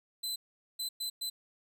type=tone bursts at uneven times; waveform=sawtooth; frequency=4035 Hz; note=B7; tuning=36 cents sharp; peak=-31 dBFS; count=4; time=0.23-0.36 / 0.79-0.89 / 1-1.1 / 1.21-1.3 s; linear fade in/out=10 ms; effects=none